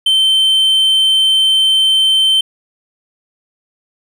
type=tone; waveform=triangle; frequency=3100 Hz; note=G7; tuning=20 cents flat; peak=-7 dBFS; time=0.06-2.41 s; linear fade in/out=5 ms; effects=none